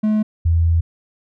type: tone pair in turn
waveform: triangle / sine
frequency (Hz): 214.2 / 83.21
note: A3 / E2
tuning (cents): -46 / +17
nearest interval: octave + major third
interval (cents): 1637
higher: first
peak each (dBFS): -12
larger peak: neither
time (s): 0.03-0.23 / 0.45-0.81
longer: second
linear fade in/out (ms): 10
effects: none